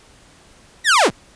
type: linear sweep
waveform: sawtooth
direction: down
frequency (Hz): 1975.5 to 73.42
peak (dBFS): -7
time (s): 0.84-1.11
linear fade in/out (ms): 50
effects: pink hiss -49 dBFS RMS until 1.35 s + resampled to 22050 Hz